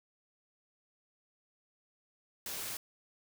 white noise, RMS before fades -40 dBFS, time 2.46-2.77 s, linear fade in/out 2 ms, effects none

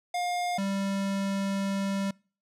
square tone pair in turn, 710 / 196.38 Hz, F5 / G3, +28 / +3 cents, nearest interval octave + minor seventh, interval 2225 cents, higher first, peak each -28 dBFS, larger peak neither, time 0.14-0.58 / 0.58-2.11 s, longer second, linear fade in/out 5 ms, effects noise-tail reverb RT60 0.4 s tail -26 dB re dry + low-pass 10000 Hz 12 dB/octave

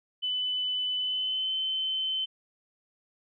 sine tone with pitch glide, 3003 to 3068 Hz, F#7 to G7, +25 to -38 cents, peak -27 dBFS, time 0.22-2.26 s, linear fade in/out 20 ms, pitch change +37 cents, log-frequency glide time 0.97-1.54 s, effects none

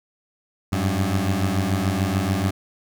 20% pulse beating tone pair, 92.5 / 99.4 Hz, F#2 / G2, 0 / +25 cents, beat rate 6.9 Hz, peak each -18 dBFS, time 0.72-2.51 s, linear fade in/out 10 ms, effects none

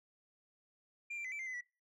sine tone with pitch steps, 2389 / 2357 / 2033 / 2323 / 2097 / 2026 / 1952 Hz, D7 / D7 / B6 / D7 / C7 / B6 / B6, +29 / +6 / +50 / -20 / +3 / +44 / -21 cents, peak -37 dBFS, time 1.1-1.611 s, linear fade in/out 10 ms, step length 73 ms, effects noise-tail reverb RT60 0.3 s tail -24 dB re dry + tanh soft clip ceiling -39 dBFS

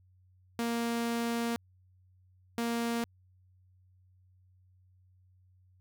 sawtooth tone bursts at uneven times, 233.6 Hz, A#3, 4 cents sharp, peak -26 dBFS, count 2, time 0.59-1.56 / 2.58-3.04 s, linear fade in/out 0 ms, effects added 92 Hz sine -61 dBFS peak until 5.8 s

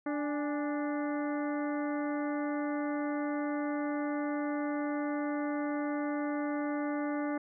harmonic tone with a mistuned harmonic, 293.7 Hz, D4, in tune, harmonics 1 / 2 / 3 / 4 / 5 / 6 / 7, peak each -32 / -38 / -42 / -44 / -46 / -48 / -49 dBFS, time 0.06-7.38 s, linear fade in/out 5 ms, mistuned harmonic 3, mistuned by -83 cents, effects none

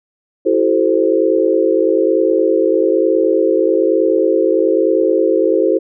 sine chord, F# half-diminished seventh, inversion third, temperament equal with one note detuned, 329.6 / 378.9 / 440 / 523.3 Hz, E4 / F#4 / A4 / C5, 0 / +41 / 0 / 0 cents, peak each -16 dBFS, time 0.45-5.79 s, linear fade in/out 20 ms, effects none

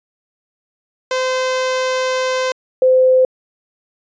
sawtooth / sine tone pair in turn, 515 / 515 Hz, C5 / C5, -28 / -28 cents, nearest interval unison, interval 0 cents, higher neither, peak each -12 / -8 dBFS, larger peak second, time 1.11-2.52 / 2.82-3.25 s, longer first, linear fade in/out 2 ms, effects resampled to 16000 Hz

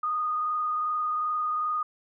sine tone with frequency modulation, 1233 Hz, D#6, 16 cents flat, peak -25 dBFS, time 0.03-1.83 s, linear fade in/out 5 ms, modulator 22.6 Hz, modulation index 0.75, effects none

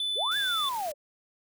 triangle tone, 3498 Hz, A7, 11 cents flat, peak -26 dBFS, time 0-0.69 s, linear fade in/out 2 ms
sine linear two-way sweep, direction up then down, 322.3 to 1711 to 548 Hz, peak -29 dBFS, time 0.15-0.94 s, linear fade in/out 50 ms, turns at 0.37 s
white noise, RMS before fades -43 dBFS, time 0.31-0.92 s, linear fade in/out 5 ms
effects none

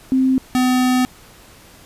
sine / square tone pair in turn, 261.6 / 253.1 Hz, C4 / B3, 0 / +43 cents, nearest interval minor second, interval 57 cents, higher first, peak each -12 / -14 dBFS, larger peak first, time 0.12-0.38 / 0.55-1.05 s, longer second, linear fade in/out 0 ms, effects pink hiss -45 dBFS RMS until 1.85 s + resampled to 32000 Hz

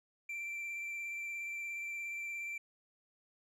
triangle tone with vibrato, 2349 Hz, D7, in tune, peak -37 dBFS, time 0.29-2.58 s, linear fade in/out 5 ms, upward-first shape sine, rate 17 Hz, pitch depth 13 cents each way, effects none

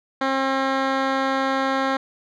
10% pulse tone with low-pass filter, 268 Hz, C4, 42 cents sharp, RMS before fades -22 dBFS, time 0.21-1.97 s, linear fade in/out 5 ms, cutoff 3000 Hz, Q 0.86, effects none

